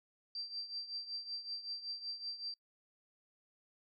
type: tone with tremolo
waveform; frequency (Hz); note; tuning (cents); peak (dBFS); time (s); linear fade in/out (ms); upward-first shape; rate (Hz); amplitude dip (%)
sine; 4699; D8; 0; -37; 0.35-2.54; 2; triangle; 5.3; 80
effects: noise-tail reverb RT60 0.1 s tail -24 dB re dry